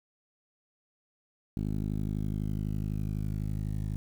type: tone with low-pass filter sweep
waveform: 10% pulse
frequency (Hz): 52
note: G#1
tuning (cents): +3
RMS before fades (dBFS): -32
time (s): 1.57-3.96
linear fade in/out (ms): 0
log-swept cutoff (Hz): 240 to 140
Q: 1.1
effects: 9-bit

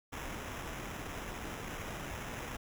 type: noise with sample-and-hold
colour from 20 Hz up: pink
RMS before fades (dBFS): -42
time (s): 0.12-2.57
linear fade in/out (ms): 10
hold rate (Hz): 4410
effects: none

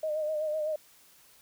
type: tone with vibrato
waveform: sine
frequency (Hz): 615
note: D#5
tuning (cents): -20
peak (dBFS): -28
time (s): 0.03-0.76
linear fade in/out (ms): 5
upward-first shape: sine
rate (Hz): 7.9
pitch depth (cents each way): 45
effects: white hiss -59 dBFS RMS until 1.41 s

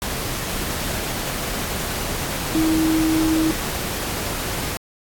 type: tone in noise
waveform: sine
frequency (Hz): 318.4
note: D#4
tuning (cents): +40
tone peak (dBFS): -16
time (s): 2.55-3.51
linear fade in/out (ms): 0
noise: pink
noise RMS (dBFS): -26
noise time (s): 0.02-4.77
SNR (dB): +7
effects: AAC 64 kbps

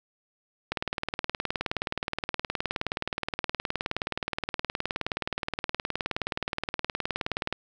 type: click train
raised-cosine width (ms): 0.3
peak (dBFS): -12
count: 131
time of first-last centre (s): 0.72-7.526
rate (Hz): 19.1
effects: none

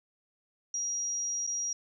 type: tone with dropouts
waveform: sine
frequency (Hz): 5720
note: F8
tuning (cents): +41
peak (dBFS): -30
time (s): 0.74-1.73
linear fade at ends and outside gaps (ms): 2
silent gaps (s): 1.467-1.474
effects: 11-bit

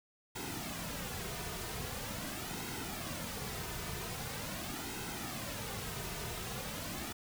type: noise with flanger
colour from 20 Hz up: pink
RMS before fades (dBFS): -41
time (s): 0.35-7.13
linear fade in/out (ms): 10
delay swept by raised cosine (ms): 1.7 to 3.7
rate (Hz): 0.43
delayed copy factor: -0.6
effects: none

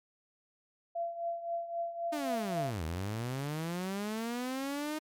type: tone with tremolo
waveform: sine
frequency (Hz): 681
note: F5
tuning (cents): -44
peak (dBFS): -30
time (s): 0.95-2.71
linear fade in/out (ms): 10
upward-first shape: triangle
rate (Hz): 3.8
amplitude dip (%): 75
type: linear two-way sweep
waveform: sawtooth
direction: down then up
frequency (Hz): 311.1 to 76.5 to 311.1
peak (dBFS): -30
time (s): 2.12-4.99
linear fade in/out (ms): 10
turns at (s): 2.84
effects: MP3 96 kbps

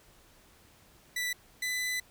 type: tone pair in turn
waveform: sawtooth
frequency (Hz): 1975.5 / 2001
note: B6 / B6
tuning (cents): 0 / +22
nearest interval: unison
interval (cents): 22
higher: second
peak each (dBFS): -27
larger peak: neither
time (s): 1.16-1.33 / 1.62-2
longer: second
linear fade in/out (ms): 5
effects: pink hiss -60 dBFS RMS until 2.1 s

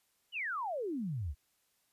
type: exponential sweep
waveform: sine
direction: down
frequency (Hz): 3082 to 62.8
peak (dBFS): -34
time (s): 0.32-1.35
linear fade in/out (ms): 50
effects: white hiss -75 dBFS RMS until 1.92 s + resampled to 32000 Hz

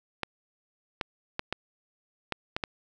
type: clicks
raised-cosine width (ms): 0.3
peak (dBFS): -13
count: 7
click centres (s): 0.233 / 1.012 / 1.394 / 1.526 / 2.323 / 2.565 / 2.638
effects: none

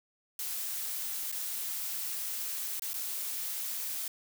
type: noise with dropouts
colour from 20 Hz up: blue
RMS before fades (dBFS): -36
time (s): 0.39-4.08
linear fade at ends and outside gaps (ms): 2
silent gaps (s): 1.317-1.324 / 2.796-2.82 / 2.933-2.94
effects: none

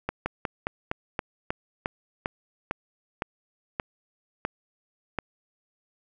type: slowing click train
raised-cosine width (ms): 0.5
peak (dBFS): -12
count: 14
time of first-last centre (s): 0.09-5.187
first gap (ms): 170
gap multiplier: 1.13
effects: none

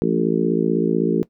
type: harmonic tone with a mistuned harmonic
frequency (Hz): 56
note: A1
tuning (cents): +31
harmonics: 3 / 4 / 5 / 6 / 7 / 8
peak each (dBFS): -23 / -23 / -23 / -23 / -23 / -23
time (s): 0.02-1.23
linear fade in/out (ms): 0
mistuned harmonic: 3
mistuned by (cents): +33
effects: noise-tail reverb RT60 0.1 s tail -17 dB re dry

